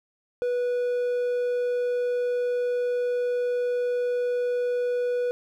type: tone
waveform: triangle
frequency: 490 Hz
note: B4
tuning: 14 cents flat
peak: -21 dBFS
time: 0.42-5.31 s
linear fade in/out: 0 ms
effects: none